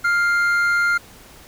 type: tone pair together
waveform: triangle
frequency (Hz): 1400 / 2104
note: F6 / C7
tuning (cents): +4 / +9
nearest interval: perfect fifth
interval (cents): 705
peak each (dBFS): -14 / -24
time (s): 0.04-0.98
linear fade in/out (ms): 10
effects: pink hiss -45 dBFS RMS until 1.47 s